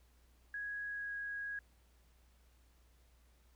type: tone with pitch glide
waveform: sine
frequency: 1661.2 to 1650.7 Hz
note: G#6 to G#6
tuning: 0 to -11 cents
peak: -39 dBFS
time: 0.54-1.59 s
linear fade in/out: 2 ms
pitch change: -11 cents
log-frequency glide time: 0.88-1.11 s
effects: added 60 Hz sine -65 dBFS peak until 3.55 s + pink hiss -73 dBFS RMS until 3.55 s